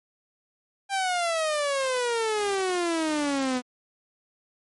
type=exponential sweep; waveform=sawtooth; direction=down; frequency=798 to 246.9 Hz; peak=-20 dBFS; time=0.89-3.62 s; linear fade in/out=50 ms; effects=MP3 48 kbps